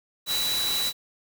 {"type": "tone in noise", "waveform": "sine", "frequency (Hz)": 3936, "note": "B7", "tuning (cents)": -7, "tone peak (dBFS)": -25, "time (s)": [0.26, 0.93], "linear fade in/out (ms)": 50, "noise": "white", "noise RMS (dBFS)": -30, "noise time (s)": [0.26, 0.93], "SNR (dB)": 2, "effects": []}